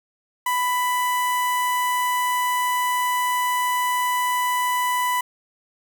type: tone with notch filter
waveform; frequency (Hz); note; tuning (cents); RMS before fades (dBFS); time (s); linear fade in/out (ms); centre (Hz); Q
sawtooth; 993; B5; +9; -22; 0.46-5.21; 5; 4500; 0.96
effects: 8-bit